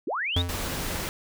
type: linear sweep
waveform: sine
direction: up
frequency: 233.1 to 3867 Hz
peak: -26 dBFS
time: 0.07-0.42 s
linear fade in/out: 5 ms
type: tone with exponential decay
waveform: square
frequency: 87.7 Hz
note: F2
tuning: 8 cents sharp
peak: -21 dBFS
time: 0.36-0.78 s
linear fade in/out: 5 ms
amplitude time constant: 90 ms
type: noise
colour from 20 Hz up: pink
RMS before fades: -31 dBFS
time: 0.49-1.09 s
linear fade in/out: 0 ms
effects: none